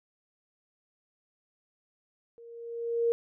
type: tone with level ramp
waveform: sine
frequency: 466.6 Hz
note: A#4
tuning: 2 cents sharp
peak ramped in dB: -48 to -21 dBFS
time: 2.38-3.12 s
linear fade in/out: 0 ms
effects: none